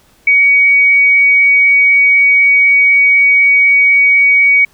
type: tone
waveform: sine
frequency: 2252 Hz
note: C#7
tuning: 27 cents sharp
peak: -5 dBFS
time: 0.27-4.65 s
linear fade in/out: 5 ms
effects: pink hiss -50 dBFS RMS until 4.73 s